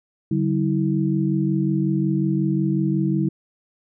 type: tone cluster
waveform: sine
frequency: 145.7 / 191.2 / 323.7 Hz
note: D3 / G3 / E4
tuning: -13 / -43 / -31 cents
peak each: -22 / -22 / -23 dBFS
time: 0.31-3.29 s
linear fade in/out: 5 ms
effects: none